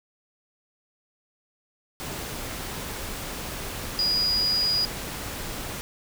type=tone in noise; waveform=sine; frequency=4900 Hz; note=D#8; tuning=27 cents flat; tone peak=-21 dBFS; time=3.99-4.85 s; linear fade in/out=0 ms; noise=pink; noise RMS=-34 dBFS; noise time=2-5.81 s; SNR=+10 dB; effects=none